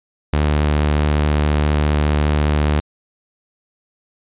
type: tone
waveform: sawtooth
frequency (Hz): 74.6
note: D2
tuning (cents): +28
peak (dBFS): -10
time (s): 0.33-2.8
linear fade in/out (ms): 0
effects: resampled to 8000 Hz